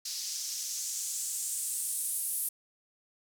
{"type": "noise with band-pass filter sweep", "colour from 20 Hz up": "blue", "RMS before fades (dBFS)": -35, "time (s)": [0.05, 2.49], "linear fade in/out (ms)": 5, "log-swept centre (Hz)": [5000, 11000], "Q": 2.5, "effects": []}